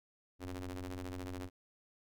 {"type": "ring-modulated tone", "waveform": "sawtooth", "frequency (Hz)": 92.5, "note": "F#2", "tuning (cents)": 0, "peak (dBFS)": -34, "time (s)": [0.39, 1.5], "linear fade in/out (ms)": 50, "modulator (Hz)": 178, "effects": []}